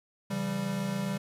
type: chord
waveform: square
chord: C# diminished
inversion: none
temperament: equal with one note detuned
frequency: 138.59 / 168.86 / 196 Hz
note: C#3 / E3 / G3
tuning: 0 / +42 / 0 cents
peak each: -38 / -38 / -32 dBFS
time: 0.3-1.18 s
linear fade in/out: 10 ms
effects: resampled to 32000 Hz + 10-bit